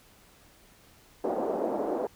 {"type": "band-pass noise", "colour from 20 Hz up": "white", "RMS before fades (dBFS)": -30, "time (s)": [1.24, 2.07], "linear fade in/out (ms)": 2, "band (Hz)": [260, 690], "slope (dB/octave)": 24, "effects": ["pink hiss -58 dBFS RMS until 2.15 s"]}